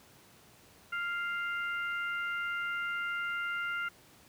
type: harmonic tone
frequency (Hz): 698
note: F5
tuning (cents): -1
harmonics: 2 / 3 / 4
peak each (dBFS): -33 / -40 / -44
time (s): 0.92-3.89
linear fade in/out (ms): 10
effects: pink hiss -59 dBFS RMS until 4.28 s + high-pass 80 Hz 12 dB/octave